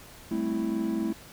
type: chord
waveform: triangle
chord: A minor seventh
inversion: third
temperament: equal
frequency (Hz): 196 / 220 / 261.6 / 329.6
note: G3 / A3 / C4 / E4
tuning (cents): 0 / 0 / 0 / 0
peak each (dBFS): -34 / -28 / -33 / -28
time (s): 0.31-1.13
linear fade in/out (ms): 5
effects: pink hiss -49 dBFS RMS until 1.32 s

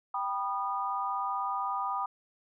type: chord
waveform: sine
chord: G augmented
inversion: none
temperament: just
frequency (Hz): 784 / 980 / 1225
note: G5 / B5 / D#6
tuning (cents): 0 / -14 / -27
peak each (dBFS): -35 / -34 / -33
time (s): 0.14-2.06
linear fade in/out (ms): 5
effects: none

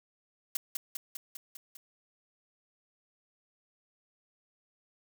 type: noise with echo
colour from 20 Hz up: blue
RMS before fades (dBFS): -31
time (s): 0.55-0.57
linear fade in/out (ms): 2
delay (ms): 200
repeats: 6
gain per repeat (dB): -3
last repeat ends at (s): 1.77
effects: none

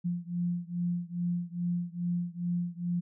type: beating tone pair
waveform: sine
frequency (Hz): 173.7 / 176.1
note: F3 / F3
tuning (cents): -9 / +15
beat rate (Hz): 2.4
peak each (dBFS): -32 / -33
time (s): 0.04-3.01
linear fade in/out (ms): 20
effects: none

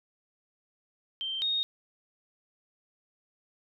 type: tone pair in turn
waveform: sine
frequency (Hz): 3136 / 3720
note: G7 / A#7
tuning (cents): 0 / -4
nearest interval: minor third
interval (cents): 296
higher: second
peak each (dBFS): -31 / -26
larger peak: second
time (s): 1.21-1.42 / 1.42-1.63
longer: neither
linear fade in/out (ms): 0
effects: none

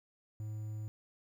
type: tone with quantisation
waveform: triangle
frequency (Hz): 107.5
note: A2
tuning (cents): -40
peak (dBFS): -36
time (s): 0.4-0.88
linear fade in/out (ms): 0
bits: 11
effects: none

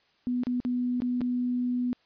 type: tone with dropouts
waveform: sine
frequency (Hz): 246.9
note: B3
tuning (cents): 0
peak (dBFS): -25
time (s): 0.27-1.93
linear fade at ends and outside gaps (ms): 0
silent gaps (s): 0.435-0.469 / 0.602-0.65 / 1.003-1.02 / 1.208-1.215
effects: white hiss -66 dBFS RMS until 2.05 s + resampled to 11025 Hz

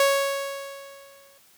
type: tone with exponential decay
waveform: sawtooth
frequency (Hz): 554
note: C#5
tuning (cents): -1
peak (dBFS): -12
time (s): 0-1.38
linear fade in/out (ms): 2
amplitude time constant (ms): 300
effects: white hiss -57 dBFS RMS until 1.57 s

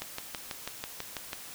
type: click train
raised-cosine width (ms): 0.2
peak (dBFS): -17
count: 9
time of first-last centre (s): 0.02-1.331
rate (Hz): 6.1
effects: white hiss -45 dBFS RMS until 1.54 s

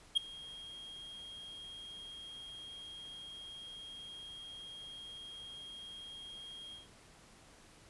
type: tone with ADSR envelope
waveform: triangle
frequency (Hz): 3246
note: G#7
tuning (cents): -40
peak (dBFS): -22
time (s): 0.15-6.88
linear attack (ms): 22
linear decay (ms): 7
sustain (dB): -23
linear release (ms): 150
effects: pink hiss -60 dBFS RMS until 7.89 s + resampled to 24000 Hz

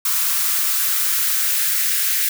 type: noise with high-pass filter sweep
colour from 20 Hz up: blue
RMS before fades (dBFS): -19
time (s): 0.05-2.29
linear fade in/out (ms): 5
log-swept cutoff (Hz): 1100 to 1800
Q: 2.3
effects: none

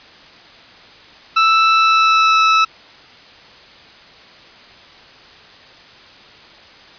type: tone with pitch glide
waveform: sawtooth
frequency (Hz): 1320 to 1307.1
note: E6 to E6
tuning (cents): +2 to -15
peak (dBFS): -6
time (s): 1.36-2.65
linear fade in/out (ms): 10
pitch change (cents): -17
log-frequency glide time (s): 1.73-2.42
effects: white hiss -42 dBFS RMS until 6.98 s + resampled to 11025 Hz

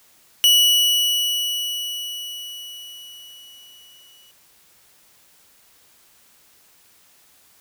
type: tone with exponential decay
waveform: 40% pulse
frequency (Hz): 2940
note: F#7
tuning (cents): -12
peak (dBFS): -10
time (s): 0.44-4.31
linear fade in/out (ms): 0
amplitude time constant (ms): 840
effects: white hiss -55 dBFS RMS until 7.6 s

